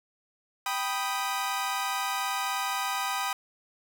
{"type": "chord", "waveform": "sawtooth", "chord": "G augmented", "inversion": "none", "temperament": "equal", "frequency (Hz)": [784, 987.8, 1244.5], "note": ["G5", "B5", "D#6"], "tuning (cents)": [0, 0, 0], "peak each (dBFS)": -29, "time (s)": [0.66, 3.33], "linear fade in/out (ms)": 2, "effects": []}